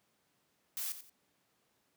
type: noise with echo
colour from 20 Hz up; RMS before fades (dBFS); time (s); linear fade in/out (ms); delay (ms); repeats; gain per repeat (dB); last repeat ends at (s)
blue; -38; 0.77-0.92; 0; 88; 2; -11; 1.096
effects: pink hiss -75 dBFS RMS until 1.96 s + high-pass 150 Hz 12 dB/octave